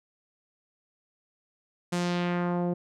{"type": "tone with low-pass filter sweep", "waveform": "sawtooth", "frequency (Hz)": 175.9, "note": "F3", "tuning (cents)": 13, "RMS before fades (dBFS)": -28, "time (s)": [1.92, 2.74], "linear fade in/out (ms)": 10, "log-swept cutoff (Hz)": [9200, 500], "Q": 1.3, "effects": []}